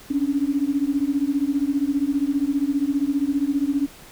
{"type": "beating tone pair", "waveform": "sine", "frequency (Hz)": [274.6, 289.6], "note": ["C#4", "D4"], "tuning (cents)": [-16, -24], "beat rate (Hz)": 15, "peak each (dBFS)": -22, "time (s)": [0.1, 3.87], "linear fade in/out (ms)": 10, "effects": ["pink hiss -45 dBFS RMS until 4.11 s"]}